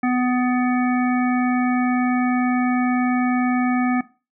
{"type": "harmonic tone", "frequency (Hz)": 249.5, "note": "B3", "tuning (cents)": 18, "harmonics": [1, 3, 5, 7, 9], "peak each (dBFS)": [-18, -25, -29, -31, -31], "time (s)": [0.03, 4.01], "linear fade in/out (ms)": 5, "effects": ["noise-tail reverb RT60 0.3 s tail -17 dB re dry"]}